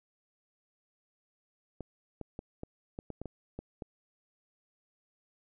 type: clicks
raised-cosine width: 2 ms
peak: -26 dBFS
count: 10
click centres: 1.807 / 2.213 / 2.391 / 2.634 / 2.989 / 3.103 / 3.216 / 3.257 / 3.59 / 3.822 s
effects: none